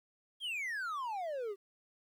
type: exponential sweep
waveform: triangle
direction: down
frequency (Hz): 3322 to 380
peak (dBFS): -34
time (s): 0.4-1.56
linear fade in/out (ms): 50
effects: 12-bit